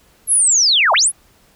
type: linear two-way sweep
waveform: sine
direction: down then up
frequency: 11370 to 584 to 11370 Hz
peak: -10 dBFS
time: 0.27-1.12 s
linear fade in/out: 50 ms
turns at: 0.93 s
effects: pink hiss -53 dBFS RMS until 1.55 s